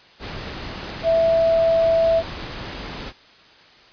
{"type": "tone in noise", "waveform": "sine", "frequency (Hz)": 659.3, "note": "E5", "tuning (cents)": 0, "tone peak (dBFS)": -14, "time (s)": [1.03, 2.23], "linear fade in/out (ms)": 50, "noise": "pink", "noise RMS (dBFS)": -32, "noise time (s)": [0.19, 3.13], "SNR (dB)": 15, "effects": ["white hiss -49 dBFS RMS until 3.92 s", "resampled to 11025 Hz"]}